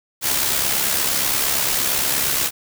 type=noise with amplitude modulation; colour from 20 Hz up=white; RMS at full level=-18 dBFS; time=0.21-2.51 s; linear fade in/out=50 ms; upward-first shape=sine; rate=68.6 Hz; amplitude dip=45%; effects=none